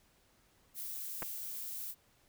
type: noise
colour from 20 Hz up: violet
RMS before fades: -42 dBFS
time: 0.74-1.95 s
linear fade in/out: 50 ms
type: clicks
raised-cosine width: 0.5 ms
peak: -25 dBFS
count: 2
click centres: 1.222 / 1.228 s
effects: pink hiss -69 dBFS RMS until 2.28 s